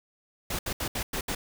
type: noise bursts at uneven times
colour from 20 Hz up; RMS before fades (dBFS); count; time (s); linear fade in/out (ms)
pink; -31; 6; 0.5-0.59 / 0.66-0.73 / 0.8-0.88 / 0.95-1.03 / 1.13-1.21 / 1.28-1.35; 5
effects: none